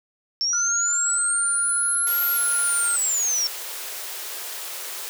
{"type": "linear two-way sweep", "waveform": "sine", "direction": "up then down", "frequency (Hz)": [5390, 11840, 5390], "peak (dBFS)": -20, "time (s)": [0.41, 3.47], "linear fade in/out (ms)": 0, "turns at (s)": 2.26}
{"type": "tone", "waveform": "triangle", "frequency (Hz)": 1400, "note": "F6", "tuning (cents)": 4, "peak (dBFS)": -25, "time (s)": [0.53, 2.96], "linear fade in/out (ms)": 2}
{"type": "high-pass noise", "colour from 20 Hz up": "white", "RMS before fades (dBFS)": -33, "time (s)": [2.07, 5.09], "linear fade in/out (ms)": 0, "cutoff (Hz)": 350, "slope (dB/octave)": 96}
{"effects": []}